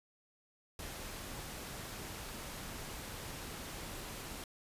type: noise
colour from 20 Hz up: pink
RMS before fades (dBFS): -45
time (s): 0.79-4.44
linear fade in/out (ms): 2
effects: resampled to 32000 Hz